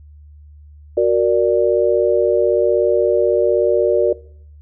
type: chord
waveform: sine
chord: Gb augmented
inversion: none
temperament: equal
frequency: 370 / 466.2 / 587.3 Hz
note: Gb4 / Bb4 / D5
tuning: 0 / 0 / 0 cents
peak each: -16 dBFS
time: 0.97-4.13 s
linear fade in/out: 5 ms
effects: noise-tail reverb RT60 0.6 s tail -21 dB re dry + added 74 Hz sine -39 dBFS peak until 4.61 s